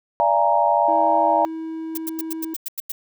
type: chord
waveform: sine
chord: Bb dominant seventh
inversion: first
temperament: equal with one note detuned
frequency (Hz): 587.3 / 680.5 / 830.6 / 932.3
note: D5 / F5 / Ab5 / Bb5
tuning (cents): 0 / -45 / 0 / 0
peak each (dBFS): -22 / -20 / -21 / -19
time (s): 0.2-1.45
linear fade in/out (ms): 0
type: tone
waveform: triangle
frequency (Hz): 322.2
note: E4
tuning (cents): -39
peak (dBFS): -25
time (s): 0.88-2.54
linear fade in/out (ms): 5
type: noise bursts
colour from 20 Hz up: violet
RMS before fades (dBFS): -27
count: 9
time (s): 1.95-2.92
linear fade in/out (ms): 5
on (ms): 26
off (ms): 92
effects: none